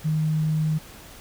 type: tone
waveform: sine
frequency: 155.7 Hz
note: D#3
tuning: 2 cents sharp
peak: -20 dBFS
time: 0.04-0.79 s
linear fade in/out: 20 ms
effects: pink hiss -45 dBFS RMS until 1.2 s